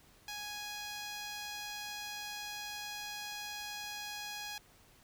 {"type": "tone with notch filter", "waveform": "5% pulse", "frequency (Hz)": 830.6, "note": "G#5", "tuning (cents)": 0, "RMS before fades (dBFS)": -43, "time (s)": [0.28, 4.58], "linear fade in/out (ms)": 2, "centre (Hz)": 9200, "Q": 0.87, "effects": ["pink hiss -63 dBFS RMS until 5.03 s"]}